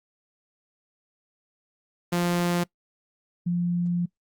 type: tone pair in turn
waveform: sawtooth / sine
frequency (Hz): 174.61 / 174.61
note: F3 / F3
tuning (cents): 0 / 0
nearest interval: unison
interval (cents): 0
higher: neither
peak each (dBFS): -18 / -22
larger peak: first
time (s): 2.12-2.64 / 3.46-4.06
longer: second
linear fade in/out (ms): 10
effects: noise-tail reverb RT60 0.1 s tail -23 dB re dry + Opus 48 kbps